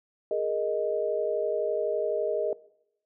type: chord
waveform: sine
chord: Ab suspended second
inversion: none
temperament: just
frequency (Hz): 415.3 / 467.2 / 623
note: Ab4 / Bb4 / Eb5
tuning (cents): 0 / +4 / +2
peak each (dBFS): -30 / -30 / -28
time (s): 0.31-2.53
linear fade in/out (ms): 2
effects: noise-tail reverb RT60 0.8 s tail -21 dB re dry